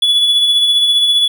triangle tone with tremolo, 3417 Hz, G#7, 49 cents sharp, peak -6 dBFS, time 0.02-1.28 s, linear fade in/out 5 ms, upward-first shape sine, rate 15 Hz, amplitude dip 35%, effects none

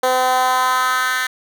10% pulse tone with high-pass filter sweep, 255.5 Hz, C4, 41 cents flat, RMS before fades -17 dBFS, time 0.03-1.27 s, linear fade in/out 5 ms, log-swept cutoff 540 to 1800 Hz, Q 2.6, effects none

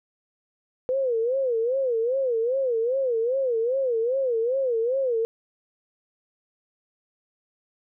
sine tone with vibrato, 493.9 Hz, B4, in tune, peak -21 dBFS, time 0.89-5.25 s, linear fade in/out 0 ms, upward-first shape sine, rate 2.5 Hz, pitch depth 170 cents each way, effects none

